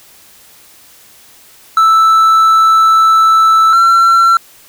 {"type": "tone pair in turn", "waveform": "triangle", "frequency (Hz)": [1318.5, 1354], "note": ["E6", "E6"], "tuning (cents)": [0, 46], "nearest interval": "unison", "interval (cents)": 46, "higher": "second", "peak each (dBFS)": -3, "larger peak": "neither", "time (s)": [[1.77, 3.73], [3.73, 4.37]], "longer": "first", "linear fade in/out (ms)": 2, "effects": ["white hiss -42 dBFS RMS until 4.68 s"]}